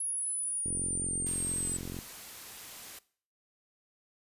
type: exponential sweep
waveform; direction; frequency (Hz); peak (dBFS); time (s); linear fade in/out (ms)
sine; down; 10548 to 8040; -31; 0-1.77; 5
type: click train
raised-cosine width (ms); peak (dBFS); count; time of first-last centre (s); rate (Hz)
3; -27; 60; 0.66-1.989; 44.4
type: noise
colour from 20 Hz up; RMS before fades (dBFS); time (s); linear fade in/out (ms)
white; -46; 1.26-2.99; 5
effects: noise-tail reverb RT60 0.5 s tail -20 dB re dry + resampled to 32000 Hz